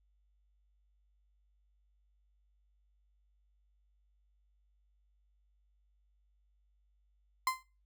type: tone with exponential decay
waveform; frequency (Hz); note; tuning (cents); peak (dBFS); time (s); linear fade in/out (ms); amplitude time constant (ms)
35% pulse; 1037; C6; -16; -24; 7.47-7.63; 2; 34
effects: noise-tail reverb RT60 0.3 s tail -19 dB re dry + added 50 Hz sine -69 dBFS peak until 7.85 s